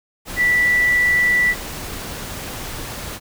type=tone in noise; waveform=sine; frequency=1965 Hz; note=B6; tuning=9 cents flat; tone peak=-13 dBFS; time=0.36-1.55 s; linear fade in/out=50 ms; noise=pink; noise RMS=-30 dBFS; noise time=0.25-3.2 s; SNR=+14 dB; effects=none